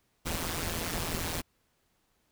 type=noise with amplitude modulation; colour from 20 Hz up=pink; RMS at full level=-30 dBFS; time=0.25-1.42 s; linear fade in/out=20 ms; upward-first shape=sine; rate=166 Hz; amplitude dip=85%; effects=pink hiss -73 dBFS RMS until 2.31 s